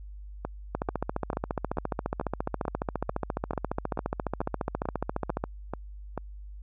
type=two click trains; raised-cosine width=1 ms; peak=-17 / -14 dBFS; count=14 / 69; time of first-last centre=0.45-6.177 / 0.75-5.44 s; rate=2.27 / 14.5 Hz; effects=added 50 Hz sine -40 dBFS peak until 6.62 s